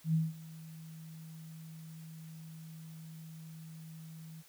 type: tone with ADSR envelope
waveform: sine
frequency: 160.4 Hz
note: E3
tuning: 47 cents flat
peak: -25 dBFS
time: 0.04-4.43 s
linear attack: 99 ms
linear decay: 190 ms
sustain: -21 dB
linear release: 30 ms
effects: white hiss -61 dBFS RMS until 4.48 s